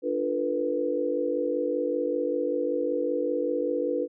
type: chord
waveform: sine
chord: B half-diminished seventh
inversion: first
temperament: equal with one note detuned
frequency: 293.7 / 349.2 / 448.7 / 493.9 Hz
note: D4 / F4 / A4 / B4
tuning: 0 / 0 / +34 / 0 cents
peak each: -31 / -32 / -32 / -27 dBFS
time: 0.02-4.08 s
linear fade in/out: 50 ms
effects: none